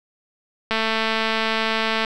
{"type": "click train", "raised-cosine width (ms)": 0.3, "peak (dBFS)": -6, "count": 298, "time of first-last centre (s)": [0.71, 2.048], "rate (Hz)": 222, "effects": []}